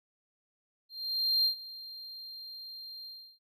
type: tone with ADSR envelope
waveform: triangle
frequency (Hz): 4186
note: C8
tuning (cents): 0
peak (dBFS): -22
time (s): 0.89-3.39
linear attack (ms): 560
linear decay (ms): 99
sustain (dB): -19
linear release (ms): 320
effects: none